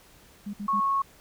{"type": "tone bursts", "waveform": "sine", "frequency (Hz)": 203.8, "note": "G#3", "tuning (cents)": -32, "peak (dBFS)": -31, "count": 3, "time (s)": [0.46, 0.804], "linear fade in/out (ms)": 10, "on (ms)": 76, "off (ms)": 58}
{"type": "tone", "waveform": "sine", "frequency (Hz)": 1099, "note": "C#6", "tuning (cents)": -15, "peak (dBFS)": -22, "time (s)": [0.68, 1.02], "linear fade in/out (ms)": 5}
{"effects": ["pink hiss -55 dBFS RMS until 1.2 s"]}